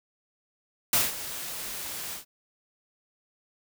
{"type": "noise with ADSR envelope", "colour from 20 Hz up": "white", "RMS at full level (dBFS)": -21, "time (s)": [0.93, 2.25], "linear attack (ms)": 4, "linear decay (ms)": 180, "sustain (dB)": -15, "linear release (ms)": 120, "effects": []}